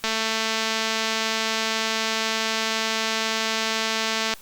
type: click train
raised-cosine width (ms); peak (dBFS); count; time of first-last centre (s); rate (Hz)
0.2; -7; 955; 0.04-4.337; 222
effects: white hiss -48 dBFS RMS until 4.41 s + Opus 48 kbps